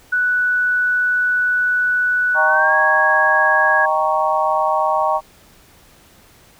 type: tone with pitch glide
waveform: sine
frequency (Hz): 1481 to 1652.8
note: F#6 to G#6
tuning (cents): +1 to -9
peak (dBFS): -14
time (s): 0.12-3.86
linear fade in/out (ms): 10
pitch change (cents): +190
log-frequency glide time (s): 2.46-2.75
type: chord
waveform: sine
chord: Eb dominant seventh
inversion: none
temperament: equal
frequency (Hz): 622.3 / 784 / 932.3 / 1108.7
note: Eb5 / G5 / Bb5 / Db6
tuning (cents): 0 / 0 / 0 / 0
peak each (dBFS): -20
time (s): 2.34-5.21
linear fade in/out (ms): 50
effects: pink hiss -49 dBFS RMS until 6.59 s